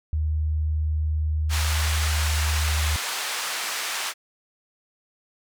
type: tone with pitch glide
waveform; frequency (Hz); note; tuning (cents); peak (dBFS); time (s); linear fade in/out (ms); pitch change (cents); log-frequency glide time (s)
sine; 77.2 to 76.45; D#2 to D#2; -13 to -30; -21; 0.13-2.96; 0; -17; 1.85-2.24
type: band-pass noise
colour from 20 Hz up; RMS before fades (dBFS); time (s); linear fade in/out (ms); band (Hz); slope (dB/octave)
pink; -29; 1.49-4.14; 50; 1100 to 10000; 12
effects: none